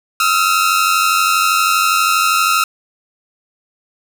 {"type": "tone pair together", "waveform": "sawtooth", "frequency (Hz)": [1274, 1366.5], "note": ["D#6", "F6"], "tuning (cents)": [41, -38], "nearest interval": "minor second", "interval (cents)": 121, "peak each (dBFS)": -11, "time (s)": [0.2, 2.64], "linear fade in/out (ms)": 2, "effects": []}